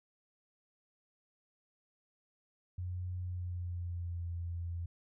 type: tone with pitch glide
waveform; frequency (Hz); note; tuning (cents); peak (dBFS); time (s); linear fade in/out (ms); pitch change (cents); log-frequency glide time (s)
sine; 90.2 to 85.68; F#2 to F2; -44 to -33; -36; 2.78-4.86; 5; -89; 3.2-4.28
effects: none